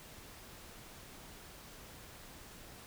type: silence
effects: pink hiss -53 dBFS RMS until 2.86 s